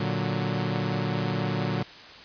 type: chord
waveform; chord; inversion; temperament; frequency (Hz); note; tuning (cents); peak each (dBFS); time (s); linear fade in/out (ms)
sawtooth; Bb augmented; none; equal; 116.54 / 146.83 / 185; Bb2 / D3 / F#3; 0 / 0 / 0; -26; 0-1.83; 5
effects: white hiss -45 dBFS RMS until 2.24 s + resampled to 11025 Hz